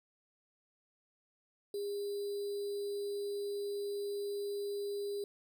sine tone with sample-and-hold, 405.2 Hz, G#4, 43 cents flat, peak -35 dBFS, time 1.74-5.24 s, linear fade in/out 2 ms, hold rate 4410 Hz, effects none

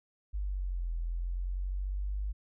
sine linear two-way sweep, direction down then up, 50.9 to 41.56 to 50.9 Hz, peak -31 dBFS, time 0.33-2.33 s, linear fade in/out 20 ms, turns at 0.94 s, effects none

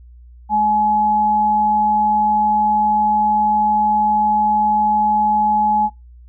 sine tone pair together, 210.4 / 847.2 Hz, G#3 / G#5, +23 / +34 cents, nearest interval 2 octaves, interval 2411 cents, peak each -24 / -13 dBFS, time 0.49-5.9 s, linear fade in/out 50 ms, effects noise-tail reverb RT60 0.2 s tail -22 dB re dry + added 60 Hz sine -39 dBFS peak until 6.28 s

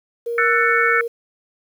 sine tone with pitch glide, 470 to 466.8 Hz, A#4 to A#4, +14 to +2 cents, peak -21 dBFS, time 0.26-1.08 s, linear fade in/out 10 ms, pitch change -12 cents, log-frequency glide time 0.51-0.73 s
sine chord, F# minor seventh, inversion third, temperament just, 1332 / 1480 / 1776 / 2220 Hz, E6 / F#6 / A6 / C#7, +18 / 0 / +16 / +2 cents, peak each -20 dBFS, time 0.38-1.01 s, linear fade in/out 2 ms
effects 8-bit

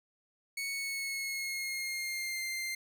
sawtooth tone with pitch glide, 2217 to 2095 Hz, C#7 to C7, 0 to +2 cents, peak -31 dBFS, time 0.57-2.75 s, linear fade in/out 5 ms, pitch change -98 cents, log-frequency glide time 0.71-2.46 s, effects none

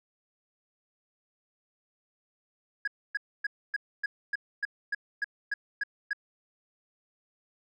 sine tone bursts, 1661.2 Hz, G#6, in tune, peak -24 dBFS, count 12, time 2.85-6.132 s, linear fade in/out 5 ms, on 26 ms, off 270 ms, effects tanh soft clip ceiling -26 dBFS

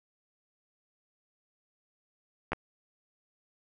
clicks, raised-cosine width 0.5 ms, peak -16 / -16 dBFS, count 2, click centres 2.52 / 2.532 s, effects none

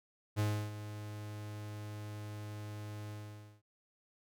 45% pulse tone with ADSR envelope, 105.2 Hz, G#2, 23 cents sharp, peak -29 dBFS, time 0.36-3.62 s, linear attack 34 ms, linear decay 310 ms, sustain -13 dB, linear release 520 ms, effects none

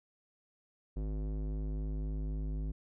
square tone with low-pass filter sweep, 51.91 Hz, G#1, in tune, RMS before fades -36 dBFS, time 0.96-2.72 s, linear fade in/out 10 ms, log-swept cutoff 390 to 260 Hz, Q 0.97, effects none

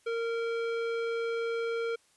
square tone with low-pass filter, 461.6 Hz, A#4, 17 cents flat, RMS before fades -32 dBFS, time 0.06-1.96 s, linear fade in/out 10 ms, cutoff 2700 Hz, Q 0.93, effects white hiss -66 dBFS RMS until 2.16 s + resampled to 24000 Hz

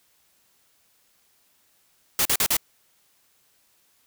white noise bursts, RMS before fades -21 dBFS, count 4, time 2.19-2.568 s, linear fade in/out 2 ms, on 63 ms, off 42 ms, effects white hiss -64 dBFS RMS until 4.06 s

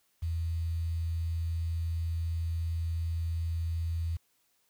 sine tone with quantisation, 82.9 Hz, E2, 10 cents sharp, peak -29 dBFS, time 0.22-4.17 s, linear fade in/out 10 ms, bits 9, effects white hiss -72 dBFS RMS until 4.69 s

